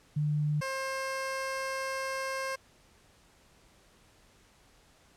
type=tone pair in turn; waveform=sine / 15% pulse; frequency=149.4 / 532.4 Hz; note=D3 / C5; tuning=+30 / +30 cents; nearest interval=octave + minor seventh; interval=2200 cents; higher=second; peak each=-26 dBFS; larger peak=neither; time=0.16-0.61 / 0.61-2.56 s; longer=second; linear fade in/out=10 ms; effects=pink hiss -62 dBFS RMS until 5.16 s + low-pass 10000 Hz 12 dB/octave